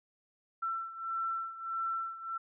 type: beating tone pair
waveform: sine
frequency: 1342 / 1343.6 Hz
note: E6 / E6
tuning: +31 / +33 cents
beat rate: 1.6 Hz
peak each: -35 / -39 dBFS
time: 0.62-2.38 s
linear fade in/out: 10 ms
effects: none